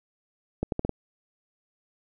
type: accelerating click train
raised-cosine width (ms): 2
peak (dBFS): -13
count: 5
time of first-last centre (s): 0.63-0.893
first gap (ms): 92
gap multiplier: 0.78
effects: none